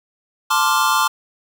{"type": "chord", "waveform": "square", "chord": "D minor seventh", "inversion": "second", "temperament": "equal", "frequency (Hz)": [880, 1046.5, 1174.7, 1396.9], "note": ["A5", "C6", "D6", "F6"], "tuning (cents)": [0, 0, 0, 0], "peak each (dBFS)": [-22, -20, -20, -22], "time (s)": [0.5, 1.08], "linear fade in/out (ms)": 10, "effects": []}